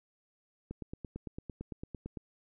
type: click train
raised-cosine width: 3 ms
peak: -27 dBFS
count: 14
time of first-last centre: 0.71-2.172 s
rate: 8.89 Hz
effects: none